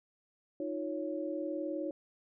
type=tone cluster; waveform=sine; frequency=310.6 / 350.1 / 557 Hz; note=D#4 / F4 / C#5; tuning=-3 / +4 / +8 cents; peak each=-37 / -40 / -38 dBFS; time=0.6-1.91 s; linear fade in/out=2 ms; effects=none